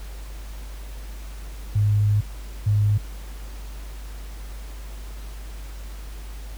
sine tone bursts at uneven times, 103.83 Hz, G#2, in tune, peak -16 dBFS, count 2, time 1.75-2.21 / 2.66-2.98 s, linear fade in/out 10 ms, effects added 50 Hz sine -33 dBFS peak until 6.57 s + pink hiss -46 dBFS RMS until 6.57 s

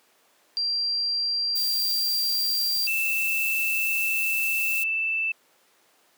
sine tone, 4734 Hz, D8, 13 cents sharp, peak -23 dBFS, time 0.57-2.87 s, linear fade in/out 0 ms
violet noise, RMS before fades -31 dBFS, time 1.55-4.84 s, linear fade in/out 10 ms
sine tone with vibrato, 2649 Hz, E7, 8 cents sharp, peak -23 dBFS, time 2.87-5.32 s, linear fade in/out 5 ms, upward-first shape sine, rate 20 Hz, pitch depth 10 cents each way
effects pink hiss -61 dBFS RMS until 6.17 s + high-pass 400 Hz 12 dB/octave

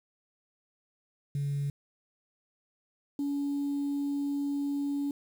sine tone pair in turn, 141.8 / 283.6 Hz, C#3 / C#4, +40 / +40 cents, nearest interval octave, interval 1200 cents, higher second, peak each -27 dBFS, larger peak neither, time 1.35-1.7 / 3.19-5.11 s, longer second, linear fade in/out 2 ms, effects tanh soft clip ceiling -25 dBFS + 9-bit

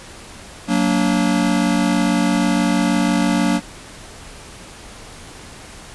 square chord, Gb augmented, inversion none, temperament just, 185 / 231.2 / 289.1 Hz, Gb3 / Bb3 / D4, 0 / -14 / -27 cents, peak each -20 dBFS, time 0.67-3.61 s, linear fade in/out 50 ms, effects pink hiss -38 dBFS RMS until 5.94 s + resampled to 24000 Hz

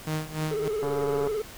sawtooth tone with tremolo, 155.56 Hz, D#3, in tune, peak -22 dBFS, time 0.07-0.68 s, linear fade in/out 0 ms, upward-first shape sine, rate 3.4 Hz, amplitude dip 85%
triangle tone with vibrato, 426.8 Hz, G#4, 47 cents sharp, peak -24 dBFS, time 0.51-1.42 s, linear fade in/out 5 ms, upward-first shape square, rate 18 Hz, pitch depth 57 cents each way
click train, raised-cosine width 1 ms, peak -19 dBFS, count 64, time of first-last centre 0.83-1.274 s, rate 142 Hz
effects pink hiss -44 dBFS RMS until 1.57 s

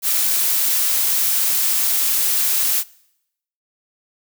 blue noise, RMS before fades -18 dBFS, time 0.02-2.84 s, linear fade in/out 50 ms, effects noise-tail reverb RT60 0.8 s tail -23 dB re dry

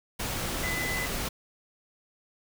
sine tone in noise, 2011 Hz, B6, 31 cents sharp, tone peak -31 dBFS, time 0.63-1.06 s, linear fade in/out 10 ms, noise pink, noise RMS -32 dBFS, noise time 0.19-1.29 s, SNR -2 dB, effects none

